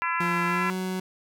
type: harmonic tone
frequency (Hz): 337.1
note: E4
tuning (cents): +39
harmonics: 3 / 4 / 5 / 6 / 7 / 8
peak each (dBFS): -28 / -30 / -32 / -34 / -35 / -36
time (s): 0.02-0.7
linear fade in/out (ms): 0
type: tone with pitch glide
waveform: 30% pulse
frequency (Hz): 174.61 to 186.06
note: F3 to F#3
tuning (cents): 0 to +10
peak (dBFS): -25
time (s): 0.2-1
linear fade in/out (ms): 5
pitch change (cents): +110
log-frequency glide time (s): 0.46-0.73
effects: none